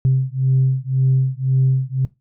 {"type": "beating tone pair", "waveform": "sine", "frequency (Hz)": [130.81, 132.71], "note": ["C3", "C3"], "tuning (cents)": [0, 25], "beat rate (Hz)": 1.9, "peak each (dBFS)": -16, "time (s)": [0.05, 2.05], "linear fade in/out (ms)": 0, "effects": ["noise-tail reverb RT60 0.2 s tail -18 dB re dry", "tanh soft clip ceiling -8 dBFS"]}